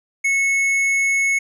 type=tone with hard clipping; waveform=triangle; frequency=2197 Hz; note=C#7; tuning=16 cents flat; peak=-17 dBFS; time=0.24-1.39 s; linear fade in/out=10 ms; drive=11 dB; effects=none